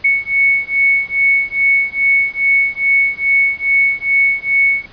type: beating tone pair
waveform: sine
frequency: 2213 / 2215.4 Hz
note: C#7 / C#7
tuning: -3 / -2 cents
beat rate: 2.4 Hz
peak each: -14 dBFS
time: 0.04-4.86 s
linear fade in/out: 10 ms
effects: pink hiss -42 dBFS RMS until 4.92 s + resampled to 11025 Hz